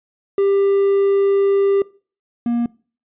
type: tone pair in turn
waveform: triangle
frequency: 396.1 / 236.9 Hz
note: G4 / A#3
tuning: +18 / +28 cents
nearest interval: major sixth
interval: 890 cents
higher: first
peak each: -11 / -14 dBFS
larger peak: first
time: 0.38-1.82 / 2.46-2.66 s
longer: first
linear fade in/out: 2 ms
effects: noise-tail reverb RT60 0.4 s tail -22 dB re dry + resampled to 8000 Hz